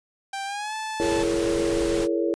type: tone with pitch glide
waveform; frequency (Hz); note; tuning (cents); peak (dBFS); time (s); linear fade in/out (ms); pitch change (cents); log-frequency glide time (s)
sawtooth; 786 to 872.1; G5 to A5; +4 to -16; -25; 0.33-1.23; 5; +180; 0.45-0.75
type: noise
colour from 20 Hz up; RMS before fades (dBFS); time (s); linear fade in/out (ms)
pink; -32; 0.99-2.08; 50
type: chord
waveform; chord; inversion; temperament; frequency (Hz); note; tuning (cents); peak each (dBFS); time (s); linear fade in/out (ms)
sine; A# half-diminished seventh; second; just; 335.6 / 419.5 / 466.2 / 559.4; E4 / G#4 / A#4 / C#5; +31 / +17 / 0 / +16; -24 / -28 / -28 / -29; 1-2.34; 0
effects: resampled to 22050 Hz